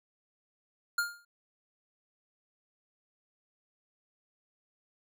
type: tone with exponential decay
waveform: square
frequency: 1409 Hz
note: F6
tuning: 15 cents sharp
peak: -25 dBFS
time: 0.98-1.25 s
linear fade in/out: 5 ms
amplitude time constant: 57 ms
effects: none